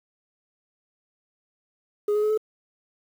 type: tone with pitch steps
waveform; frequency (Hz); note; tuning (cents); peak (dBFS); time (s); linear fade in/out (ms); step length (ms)
sine; 415.2 / 420.8 / 426.4 / 432.1; G#4 / G#4 / G#4 / A4; 0 / +23 / +46 / -31; -17; 2.08-2.376; 5; 74
effects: tanh soft clip ceiling -19 dBFS + 8-bit